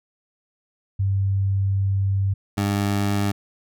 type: tone pair in turn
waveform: sine / 20% pulse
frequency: 97.7 / 101.03 Hz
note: G2 / G#2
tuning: -5 / -47 cents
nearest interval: minor second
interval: 58 cents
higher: second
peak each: -18 / -15 dBFS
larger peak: second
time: 0.99-2.34 / 2.57-3.32 s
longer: first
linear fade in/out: 10 ms
effects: none